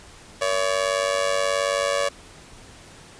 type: tone with amplitude modulation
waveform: sawtooth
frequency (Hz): 566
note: C#5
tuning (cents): +36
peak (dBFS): -13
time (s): 0.41-2.09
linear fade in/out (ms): 10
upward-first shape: sine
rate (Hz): 98.7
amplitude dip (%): 85
effects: pink hiss -46 dBFS RMS until 3.19 s + resampled to 22050 Hz